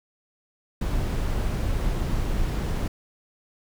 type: noise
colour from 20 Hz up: brown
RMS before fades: -25 dBFS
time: 0.81-2.88 s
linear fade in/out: 5 ms
effects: none